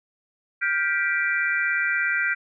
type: chord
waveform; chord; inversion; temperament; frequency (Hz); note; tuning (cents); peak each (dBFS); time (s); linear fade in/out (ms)
sine; G dominant seventh; third; just; 1411.2 / 1568 / 1960 / 2352; F6 / G6 / B6 / D7; +18 / 0 / -14 / +2; -27 / -25 / -26 / -28; 0.61-2.35; 20
effects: none